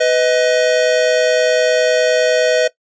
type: tone pair together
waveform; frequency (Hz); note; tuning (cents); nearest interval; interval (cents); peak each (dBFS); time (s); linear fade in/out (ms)
square; 499.2 / 629; B4 / D#5; +19 / +19; major third; 400; -15; 0-2.68; 10
effects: noise-tail reverb RT60 0.1 s tail -18 dB re dry + resampled to 16000 Hz